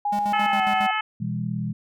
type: tone with pitch glide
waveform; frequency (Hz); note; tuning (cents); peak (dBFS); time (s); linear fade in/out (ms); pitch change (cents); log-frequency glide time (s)
sine; 823 to 759.1; G#5 to F#5; -16 to +44; -21; 0.05-0.91; 5; -140; 0.46-0.63
type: tone with tremolo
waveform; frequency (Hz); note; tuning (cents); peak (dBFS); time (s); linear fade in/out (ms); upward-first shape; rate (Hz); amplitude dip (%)
square; 205.2; G#3; -21; -29; 0.12-0.87; 10; square; 7.3; 75
type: harmonic tone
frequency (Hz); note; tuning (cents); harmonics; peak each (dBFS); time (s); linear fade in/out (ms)
431.6; A4; -33; 2 / 3 / 4 / 5 / 6 / 7; -28 / -27 / -30 / -30 / -33 / -33; 0.33-1.01; 5
type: chord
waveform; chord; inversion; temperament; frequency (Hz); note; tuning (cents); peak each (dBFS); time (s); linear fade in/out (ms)
sine; E major; second; equal with one note detuned; 123.47 / 164.81 / 202.8; B2 / E3 / G#3; 0 / 0 / -41; -29; 1.2-1.73; 10
effects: none